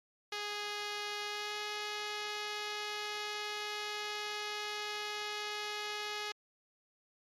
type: tone with pitch glide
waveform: 5% pulse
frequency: 414.8 to 418.9 Hz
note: G#4 to G#4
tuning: -2 to +15 cents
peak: -25 dBFS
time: 0.32-6.32 s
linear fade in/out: 5 ms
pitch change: +17 cents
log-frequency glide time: 1.25-1.57 s
effects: low-pass 7000 Hz 12 dB/octave + MP3 64 kbps